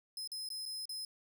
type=tone with dropouts; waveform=sawtooth; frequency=5100 Hz; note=D#8; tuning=42 cents sharp; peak=-37 dBFS; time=0.17-1.05 s; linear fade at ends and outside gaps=2 ms; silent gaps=0.275-0.317 / 0.489-0.502 / 0.655-0.66 / 0.855-0.893 s; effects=none